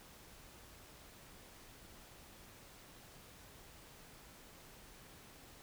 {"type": "silence", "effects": ["pink hiss -58 dBFS RMS until 5.62 s"]}